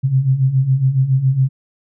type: beating tone pair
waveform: sine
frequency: 127.9 / 135.1 Hz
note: C3 / C#3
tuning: -39 / -44 cents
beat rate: 7.2 Hz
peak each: -18 / -13 dBFS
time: 0.03-1.49 s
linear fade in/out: 20 ms
effects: none